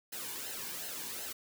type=noise with flanger; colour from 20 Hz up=white; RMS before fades=-41 dBFS; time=0.12-1.33 s; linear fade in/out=10 ms; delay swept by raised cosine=0.85 to 1.58 ms; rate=2.7 Hz; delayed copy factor=-0.6; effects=none